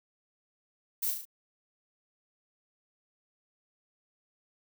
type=noise with echo; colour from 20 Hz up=violet; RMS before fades=-31 dBFS; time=1.02-1.11 s; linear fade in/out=10 ms; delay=36 ms; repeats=4; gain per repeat=-4 dB; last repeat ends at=1.254 s; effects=none